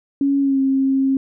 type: tone with pitch glide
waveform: sine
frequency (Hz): 278.3 to 268.7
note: C#4 to C4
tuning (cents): +7 to +46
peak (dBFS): -14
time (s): 0.21-1.17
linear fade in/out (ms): 2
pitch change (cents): -61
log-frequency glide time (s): 0.4-0.59
effects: none

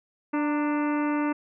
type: harmonic tone with a mistuned harmonic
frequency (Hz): 294.8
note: D4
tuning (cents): +7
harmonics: 1 / 2 / 3 / 4 / 5 / 6 / 7 / 8 / 9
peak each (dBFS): -24 / -35 / -33 / -36 / -38 / -44 / -41 / -47 / -44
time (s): 0.33-1.33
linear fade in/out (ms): 10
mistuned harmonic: 3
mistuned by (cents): +55
effects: none

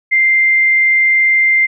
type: tone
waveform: sine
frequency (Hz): 2093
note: C7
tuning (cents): 0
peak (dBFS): -8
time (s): 0.11-1.67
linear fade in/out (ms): 20
effects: none

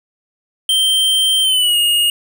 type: tone with pitch glide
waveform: square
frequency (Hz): 3136 to 2859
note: G7 to F7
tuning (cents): 0 to +40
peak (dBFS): -12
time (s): 0.69-2.1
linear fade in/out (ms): 2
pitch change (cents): -160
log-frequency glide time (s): 1.42-1.77
effects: none

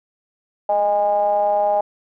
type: ring-modulated tone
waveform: triangle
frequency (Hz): 100.6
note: G2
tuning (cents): +45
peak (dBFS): -10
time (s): 0.69-1.81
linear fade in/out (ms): 5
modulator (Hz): 719
effects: none

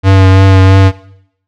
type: tone with vibrato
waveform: square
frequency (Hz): 95.6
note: G2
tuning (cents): -43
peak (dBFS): -3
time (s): 0.03-0.92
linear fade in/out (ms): 50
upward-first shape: triangle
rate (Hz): 3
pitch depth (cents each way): 23
effects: noise-tail reverb RT60 0.7 s tail -19 dB re dry + low-pass 4000 Hz 12 dB/octave

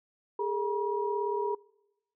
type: tone cluster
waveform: sine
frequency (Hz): 407.6 / 445.1 / 959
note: G#4 / A4 / A#5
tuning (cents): -32 / +20 / +49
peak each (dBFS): -31 / -36 / -32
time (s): 0.39-1.55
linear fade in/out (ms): 5
effects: noise-tail reverb RT60 1.0 s tail -25 dB re dry

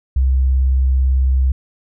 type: tone with vibrato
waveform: sine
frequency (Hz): 65.41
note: C2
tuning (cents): 0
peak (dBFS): -11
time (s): 0.16-1.52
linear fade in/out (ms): 5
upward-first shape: sine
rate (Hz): 18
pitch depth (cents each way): 16
effects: none

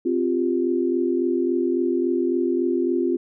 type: chord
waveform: sine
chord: C suspended fourth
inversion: none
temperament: just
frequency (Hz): 261.6 / 348.8 / 392.4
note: C4 / F4 / G4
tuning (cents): 0 / -2 / +2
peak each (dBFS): -24 / -21 / -27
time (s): 0.05-3.17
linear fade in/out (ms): 10
effects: none

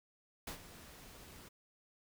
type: noise with ADSR envelope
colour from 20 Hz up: pink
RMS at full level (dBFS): -42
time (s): 0.47-1.49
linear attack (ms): 4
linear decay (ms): 100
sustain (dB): -13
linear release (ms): 14
effects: none

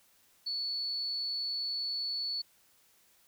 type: tone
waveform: sine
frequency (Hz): 4435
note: C#8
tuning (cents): 0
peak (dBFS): -32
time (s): 0.46-2.42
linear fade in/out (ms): 10
effects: white hiss -66 dBFS RMS until 3.27 s

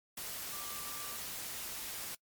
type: tone in noise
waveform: sine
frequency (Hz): 1174.7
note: D6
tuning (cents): 0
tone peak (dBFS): -49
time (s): 0.52-1.16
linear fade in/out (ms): 5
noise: white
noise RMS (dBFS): -42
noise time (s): 0.17-2.15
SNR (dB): -10
effects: noise-tail reverb RT60 0.1 s tail -24 dB re dry + MP3 96 kbps

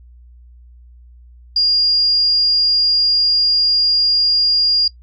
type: tone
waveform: sine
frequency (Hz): 4827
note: D8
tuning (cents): +47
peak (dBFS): -11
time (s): 1.56-4.88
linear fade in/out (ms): 5
effects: noise-tail reverb RT60 0.1 s tail -20 dB re dry + added 60 Hz sine -40 dBFS peak until 5.02 s

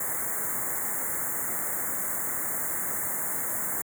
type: band-stop noise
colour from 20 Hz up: white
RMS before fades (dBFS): -30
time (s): 0-3.82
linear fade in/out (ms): 5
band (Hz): 2100 to 6800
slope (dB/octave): 96
effects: high-pass 100 Hz 12 dB/octave

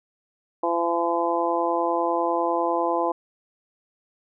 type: harmonic tone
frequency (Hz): 170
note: F3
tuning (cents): -46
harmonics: 2 / 3 / 4 / 5 / 6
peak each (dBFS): -27 / -27 / -27 / -27 / -27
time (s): 0.63-3.12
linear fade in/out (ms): 5
effects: none

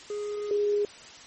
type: tone pair in turn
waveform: triangle / sine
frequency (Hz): 415.4 / 412.5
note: G#4 / G#4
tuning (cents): 0 / -12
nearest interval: unison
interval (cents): 12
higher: first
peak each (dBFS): -28 / -22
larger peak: second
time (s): 0.1-0.51 / 0.51-0.85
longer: first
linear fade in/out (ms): 2
effects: white hiss -47 dBFS RMS until 1.26 s + MP3 32 kbps

